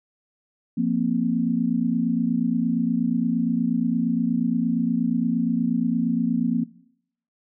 sine chord, F suspended fourth, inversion none, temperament equal, 174.61 / 233.1 / 261.6 Hz, F3 / Bb3 / C4, 0 / 0 / 0 cents, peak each -26 / -22 / -25 dBFS, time 0.77-6.64 s, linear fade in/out 10 ms, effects noise-tail reverb RT60 0.7 s tail -20 dB re dry

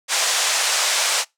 white band-pass noise, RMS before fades -20 dBFS, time 0.08-1.25 s, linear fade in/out 50 ms, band 550 to 8200 Hz, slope 24 dB/octave, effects noise-tail reverb RT60 0.2 s tail -24 dB re dry

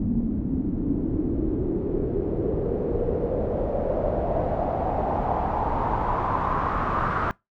pink noise with low-pass filter sweep, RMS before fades -25 dBFS, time 0-7.31 s, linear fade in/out 0 ms, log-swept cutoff 230 to 1300 Hz, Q 4.4, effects noise-tail reverb RT60 0.2 s tail -23 dB re dry

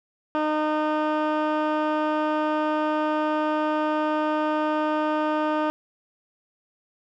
15% pulse tone with low-pass filter, 306.2 Hz, D#4, 28 cents flat, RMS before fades -24 dBFS, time 0.35-5.7 s, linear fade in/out 0 ms, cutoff 1800 Hz, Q 0.91, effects none

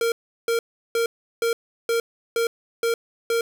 square tone bursts, 462.9 Hz, A#4, 12 cents flat, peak -20 dBFS, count 8, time 0.01-3.41 s, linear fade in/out 2 ms, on 110 ms, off 360 ms, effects none

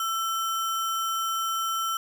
sine tone with sample-and-hold, 1335 Hz, E6, 22 cents sharp, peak -25 dBFS, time 0-1.97 s, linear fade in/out 2 ms, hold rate 4410 Hz, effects none

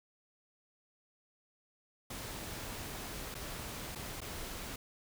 pink noise with dropouts, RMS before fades -43 dBFS, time 2.1-4.76 s, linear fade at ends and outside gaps 5 ms, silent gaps 3.344-3.35 / 3.951-3.956 / 4.206-4.215 s, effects none

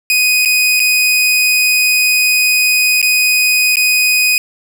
sawtooth tone with dropouts, 2495 Hz, D#7, 4 cents sharp, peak -6 dBFS, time 0.1-4.38 s, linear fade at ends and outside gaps 1 ms, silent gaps 0.45-0.457 / 0.796-0.801 / 3.016-3.027 / 3.757-3.769 s, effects none

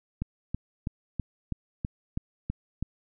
click train, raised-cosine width 5 ms, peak -17 dBFS, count 9, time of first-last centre 0.22-2.826 s, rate 3.07 Hz, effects none

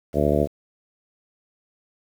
harmonic tone, 73.42 Hz, D2, in tune, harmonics 1 / 2 / 3 / 4 / 5 / 6 / 7 / 8 / 9, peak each -26 / -26 / -26 / -26 / -26 / -26 / -26 / -26 / -26 dBFS, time 0.13-0.48 s, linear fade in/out 50 ms, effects 8-bit

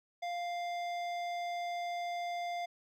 sine tone with hard clipping, 698.5 Hz, F5, in tune, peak -37 dBFS, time 0.22-2.66 s, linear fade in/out 10 ms, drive 13 dB, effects none

